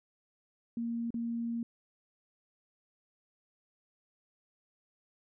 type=tone with dropouts; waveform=sine; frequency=233.1 Hz; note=A#3; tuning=in tune; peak=-32 dBFS; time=0.77-1.63 s; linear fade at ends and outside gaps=2 ms; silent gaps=1.105-1.142 s; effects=none